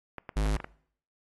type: clicks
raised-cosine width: 0.5 ms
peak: -22 dBFS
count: 6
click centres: 0.183 / 0.292 / 0.461 / 0.567 / 0.602 / 0.644 s
type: tone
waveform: square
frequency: 51.91 Hz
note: G#1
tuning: in tune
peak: -25 dBFS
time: 0.36-0.57 s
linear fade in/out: 10 ms
effects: noise-tail reverb RT60 0.6 s tail -22 dB re dry + AAC 32 kbps